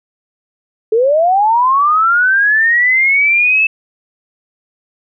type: linear sweep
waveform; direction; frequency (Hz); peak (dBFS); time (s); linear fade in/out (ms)
sine; up; 424.6 to 2637; -8; 0.92-3.67; 5
effects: none